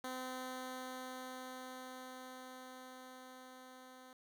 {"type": "tone with level ramp", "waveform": "10% pulse", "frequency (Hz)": 256.6, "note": "C4", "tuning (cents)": -34, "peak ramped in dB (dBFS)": [-33, -47], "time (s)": [0.04, 4.13], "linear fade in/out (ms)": 2, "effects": []}